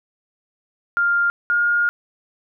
sine tone pair in turn, 1400 / 1421.2 Hz, F6 / F6, +4 / +30 cents, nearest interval unison, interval 26 cents, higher second, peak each -15 dBFS, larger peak neither, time 0.97-1.3 / 1.5-1.89 s, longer second, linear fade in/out 0 ms, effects none

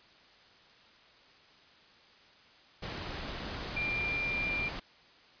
sine tone in noise, 2384 Hz, D7, 25 cents sharp, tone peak -31 dBFS, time 3.76-4.69 s, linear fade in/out 10 ms, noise pink, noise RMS -39 dBFS, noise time 2.82-4.8 s, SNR +5 dB, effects white hiss -59 dBFS RMS until 5.4 s + resampled to 11025 Hz

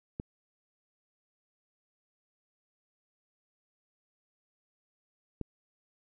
clicks, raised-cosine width 3 ms, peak -22 dBFS, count 2, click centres 0.199 / 5.413 s, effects none

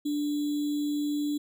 sine tone with sample-and-hold, 293.7 Hz, D4, in tune, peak -26 dBFS, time 0.05-1.38 s, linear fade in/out 10 ms, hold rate 3675 Hz, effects none

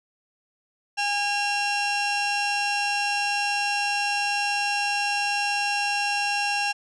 30% pulse tone pair together, 815 / 2741 Hz, G#5 / F7, -33 / -33 cents, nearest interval octave + major sixth, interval 2100 cents, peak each -23 dBFS, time 0.97-6.73 s, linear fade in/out 20 ms, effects resampled to 22050 Hz

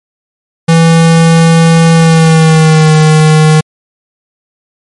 square tone with pitch glide, 164.81 to 155.56 Hz, E3 to D#3, 0 to 0 cents, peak -3 dBFS, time 0.68-3.61 s, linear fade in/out 10 ms, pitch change -100 cents, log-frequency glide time 1.93-2.93 s, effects MP3 48 kbps

